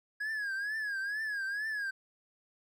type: tone with vibrato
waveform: triangle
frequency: 1661.2 Hz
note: G#6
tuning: in tune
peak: -31 dBFS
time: 0.2-1.91 s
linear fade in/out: 10 ms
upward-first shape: triangle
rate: 2.2 Hz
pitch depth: 130 cents each way
effects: none